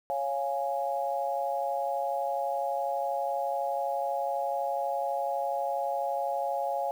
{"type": "chord", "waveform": "sine", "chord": "Db major", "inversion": "none", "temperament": "equal", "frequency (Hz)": [554.4, 698.5, 830.6], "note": ["Db5", "F5", "Ab5"], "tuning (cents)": [0, 0, 0], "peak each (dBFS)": -32, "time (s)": [0.1, 6.91], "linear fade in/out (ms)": 0, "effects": ["9-bit"]}